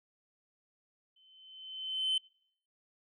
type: tone with exponential growth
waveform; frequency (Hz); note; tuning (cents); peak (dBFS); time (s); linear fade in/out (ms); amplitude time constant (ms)
sine; 3064; G7; -40; -24; 1.16-2.18; 5; 220
effects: noise-tail reverb RT60 0.6 s tail -26 dB re dry + tanh soft clip ceiling -26 dBFS